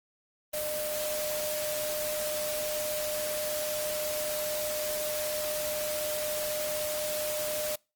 sine tone in noise, 605 Hz, D#5, 49 cents flat, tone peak -32 dBFS, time 0.53-7.76 s, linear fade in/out 10 ms, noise white, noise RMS -35 dBFS, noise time 0.53-7.76 s, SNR 0 dB, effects noise-tail reverb RT60 0.3 s tail -26 dB re dry + Opus 24 kbps

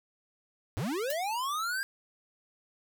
square linear sweep, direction up, 82.4 to 1623 Hz, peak -31 dBFS, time 0.77-1.83 s, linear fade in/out 0 ms
blue noise with exponential decay, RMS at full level -31 dBFS, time 1.1-1.19 s, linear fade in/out 2 ms, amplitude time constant 19 ms
effects none

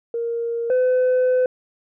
sine tone pair in turn, 466.5 / 507 Hz, A#4 / B4, +1 / +45 cents, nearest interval minor second, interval 144 cents, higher second, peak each -21 / -12 dBFS, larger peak second, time 0.14-0.7 / 0.7-1.46 s, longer second, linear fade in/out 2 ms, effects tanh soft clip ceiling -14 dBFS

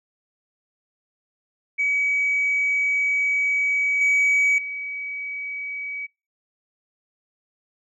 sine tone with level steps, 2272 Hz, C#7, 42 cents sharp, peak -18 / -14 / -28 dBFS, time 1.78-6.07 s, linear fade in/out 20 ms, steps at 4.01 / 4.58 s, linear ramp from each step 2 ms, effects noise-tail reverb RT60 0.3 s tail -26 dB re dry + tanh soft clip ceiling -14 dBFS

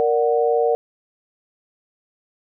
sine chord, Bb augmented, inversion none, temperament equal, 466.2 / 587.3 / 740 Hz, Bb4 / D5 / F#5, 0 / 0 / 0 cents, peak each -17 / -22 / -22 dBFS, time 0-0.75 s, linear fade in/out 0 ms, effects none

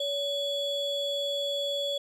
triangle ring-modulated tone, 1975.5 Hz, B6, in tune, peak -23 dBFS, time 0-1.98 s, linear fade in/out 5 ms, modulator 1410 Hz, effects none

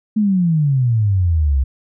sine exponential sweep, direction down, 220 to 64 Hz, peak -12 dBFS, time 0.16-1.64 s, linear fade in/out 10 ms, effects none

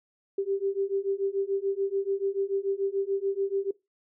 sine beating tone pair, 389.5 / 396.4 Hz, G4 / G4, -11 / +19 cents, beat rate 6.9 Hz, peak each -29 / -29 dBFS, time 0.38-3.71 s, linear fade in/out 5 ms, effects noise-tail reverb RT60 0.2 s tail -20 dB re dry

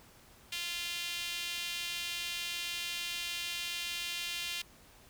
sawtooth tone with high-pass filter, 346.7 Hz, F4, 13 cents flat, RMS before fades -38 dBFS, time 0.52-4.62 s, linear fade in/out 5 ms, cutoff 2900 Hz, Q 2.3, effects pink hiss -59 dBFS RMS until 5.09 s

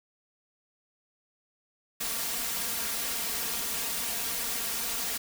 white noise with comb filter, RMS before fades -32 dBFS, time 2-5.18 s, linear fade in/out 10 ms, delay 4.3 ms, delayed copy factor +0.75, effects none

